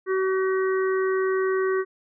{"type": "harmonic tone", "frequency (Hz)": 379.1, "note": "F#4", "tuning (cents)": 42, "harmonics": [1, 3, 4, 5], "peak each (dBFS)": [-21, -31, -34, -34], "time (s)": [0.06, 1.85], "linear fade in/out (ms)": 50, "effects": []}